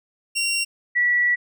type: tone pair in turn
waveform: 20% pulse / sine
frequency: 2752 / 1946 Hz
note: F7 / B6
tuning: -26 / -26 cents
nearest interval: tritone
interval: 600 cents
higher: first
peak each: -16 dBFS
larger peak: neither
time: 0.35-0.65 / 0.95-1.36 s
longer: second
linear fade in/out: 20 ms
effects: none